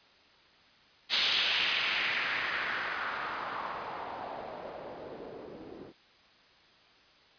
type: noise with low-pass filter sweep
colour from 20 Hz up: blue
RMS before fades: -34 dBFS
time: 1.09-5.93 s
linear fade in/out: 50 ms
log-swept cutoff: 3700 to 330 Hz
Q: 2.2
effects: white hiss -60 dBFS RMS until 7.38 s + resampled to 11025 Hz